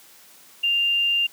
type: tone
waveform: sine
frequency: 2794 Hz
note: F7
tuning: in tune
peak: -18 dBFS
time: 0.63-1.27 s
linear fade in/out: 10 ms
effects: white hiss -50 dBFS RMS until 1.32 s + high-pass 150 Hz 12 dB/octave